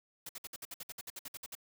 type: noise bursts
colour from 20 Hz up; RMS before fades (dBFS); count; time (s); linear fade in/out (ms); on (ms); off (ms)
white; -44; 15; 0.26-1.552; 5; 32; 58
effects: none